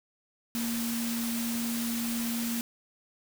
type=tone in noise; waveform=sine; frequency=233.1 Hz; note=A#3; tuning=in tune; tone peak=-30 dBFS; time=0.55-2.61 s; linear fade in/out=0 ms; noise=white; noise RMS=-36 dBFS; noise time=0.55-2.61 s; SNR=+3 dB; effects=none